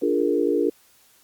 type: chord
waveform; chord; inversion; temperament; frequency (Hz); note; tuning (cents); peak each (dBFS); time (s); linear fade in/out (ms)
sine; Bb dominant seventh; first; equal; 293.7 / 349.2 / 415.3 / 466.2; D4 / F4 / Ab4 / Bb4; 0 / 0 / 0 / 0; -24; 0.02-0.7; 5
effects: white hiss -57 dBFS RMS until 1.23 s + Opus 48 kbps